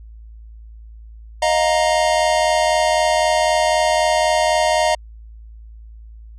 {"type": "chord", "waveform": "square", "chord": "Eb suspended second", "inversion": "none", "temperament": "equal with one note detuned", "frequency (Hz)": [622.3, 706.2, 932.3], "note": ["Eb5", "F5", "Bb5"], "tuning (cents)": [0, 19, 0], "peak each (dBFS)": [-18, -20, -21], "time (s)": [1.42, 4.95], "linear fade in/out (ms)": 5, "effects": ["added 55 Hz sine -36 dBFS peak until 6.38 s", "resampled to 22050 Hz"]}